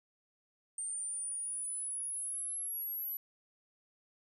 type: linear sweep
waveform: sine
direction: up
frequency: 8780 to 11840 Hz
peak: -36 dBFS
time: 0.78-3.17 s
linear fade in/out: 2 ms
effects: none

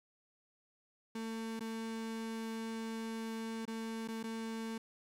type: tone with dropouts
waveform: 35% pulse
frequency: 224.7 Hz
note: A3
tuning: 37 cents sharp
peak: -37 dBFS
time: 1.15-4.78 s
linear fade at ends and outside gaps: 5 ms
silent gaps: 1.595-1.606 / 3.654-3.677 / 4.077-4.084 / 4.23-4.238 s
effects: low-pass 12000 Hz 12 dB/octave + 12-bit

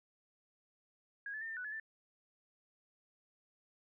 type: tone with pitch steps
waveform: sine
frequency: 1642 / 1733 / 1810 / 1794 / 1484 / 1710 / 1771 Hz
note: G#6 / A6 / A6 / A6 / F#6 / A6 / A6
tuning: -20 / -27 / +48 / +33 / +5 / -50 / +11 cents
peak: -40 dBFS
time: 1.26-1.799 s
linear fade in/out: 2 ms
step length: 77 ms
effects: none

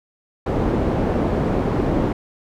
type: low-pass noise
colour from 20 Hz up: white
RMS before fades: -20 dBFS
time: 0.46-2.13 s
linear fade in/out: 5 ms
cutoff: 420 Hz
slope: 12 dB/octave
effects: none

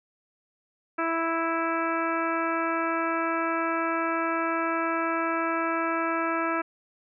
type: harmonic tone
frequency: 329.6 Hz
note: E4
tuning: in tune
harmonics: 1 / 2 / 3 / 4 / 5 / 6 / 7 / 8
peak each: -30 / -32 / -33 / -29 / -34 / -43 / -37 / -42 dBFS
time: 0.98-6.62 s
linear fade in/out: 10 ms
effects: none

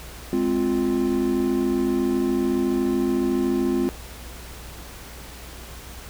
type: chord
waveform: triangle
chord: F minor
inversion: first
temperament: equal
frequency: 207.7 / 261.6 / 349.2 Hz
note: Ab3 / C4 / F4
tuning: 0 / 0 / 0 cents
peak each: -25 / -21 / -21 dBFS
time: 0.33-3.89 s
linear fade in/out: 0 ms
effects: added 60 Hz sine -40 dBFS peak until 6.09 s + pink hiss -41 dBFS RMS until 6.09 s

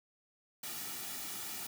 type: noise with comb filter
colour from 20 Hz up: white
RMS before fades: -42 dBFS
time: 0.63-1.67 s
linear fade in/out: 5 ms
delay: 1.9 ms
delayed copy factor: -0.6
effects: none

